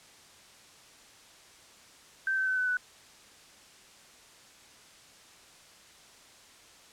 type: tone with pitch steps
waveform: sine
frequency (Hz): 1555 / 1538 / 1521.2 / 1504.6 / 1488.2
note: G6 / G6 / F#6 / F#6 / F#6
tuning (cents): -14 / -33 / +48 / +29 / +10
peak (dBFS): -26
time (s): 2.27-2.77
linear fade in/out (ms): 2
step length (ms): 100
effects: white hiss -55 dBFS RMS until 6.92 s + low-pass 8000 Hz 12 dB/octave